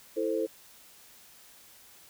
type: chord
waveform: sine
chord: A minor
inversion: second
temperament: equal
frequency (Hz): 329.6 / 440 / 523.3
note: E4 / A4 / C5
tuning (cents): 0 / 0 / 0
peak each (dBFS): -32 / -30 / -32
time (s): 0.16-0.47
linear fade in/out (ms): 20
effects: white hiss -55 dBFS RMS until 2.09 s